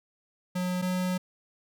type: tone pair in turn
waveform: square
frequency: 181.3 / 182.77 Hz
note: F#3 / F#3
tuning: -35 / -21 cents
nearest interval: unison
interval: 14 cents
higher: second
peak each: -28 / -27 dBFS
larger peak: second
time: 0.55-0.82 / 0.82-1.18 s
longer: second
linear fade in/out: 10 ms
effects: none